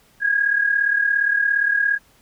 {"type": "tone pair together", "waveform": "sine", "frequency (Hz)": [1635, 1672.3], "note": ["G#6", "G#6"], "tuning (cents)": [-28, 12], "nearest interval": "unison", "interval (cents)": 40, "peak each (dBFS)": [-17, -22], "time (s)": [0.2, 1.99], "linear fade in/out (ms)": 50, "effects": ["pink hiss -56 dBFS RMS until 2.21 s"]}